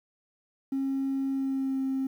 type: tone with pitch glide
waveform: triangle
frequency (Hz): 270.4 to 266.5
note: C#4 to C4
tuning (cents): -43 to +32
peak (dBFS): -23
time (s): 0.72-2.07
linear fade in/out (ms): 5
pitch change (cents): -25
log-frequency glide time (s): 1.28-1.81
effects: tanh soft clip ceiling -23 dBFS + 10-bit